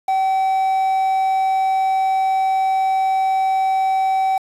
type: tone with quantisation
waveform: triangle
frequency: 766 Hz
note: G5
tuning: 40 cents flat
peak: -13 dBFS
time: 0.08-4.38 s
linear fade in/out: 5 ms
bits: 6
effects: resampled to 32000 Hz